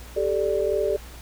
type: chord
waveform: sine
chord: G suspended second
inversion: none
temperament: equal with one note detuned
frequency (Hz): 392 / 434.9 / 587.3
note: G4 / A4 / D5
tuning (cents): 0 / -20 / 0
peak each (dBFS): -25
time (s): 0.16-0.97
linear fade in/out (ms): 10
effects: added 60 Hz sine -40 dBFS peak until 1.21 s + pink hiss -45 dBFS RMS until 1.21 s